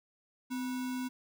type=tone with sample-and-hold; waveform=sine; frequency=255.2 Hz; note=C4; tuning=43 cents flat; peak=-33 dBFS; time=0.5-1.09 s; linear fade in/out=20 ms; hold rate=1225 Hz; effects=none